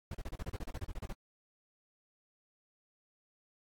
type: noise bursts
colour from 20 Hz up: brown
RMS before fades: -39 dBFS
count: 15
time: 0.11-1.128 s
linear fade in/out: 5 ms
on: 38 ms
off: 32 ms
effects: AAC 64 kbps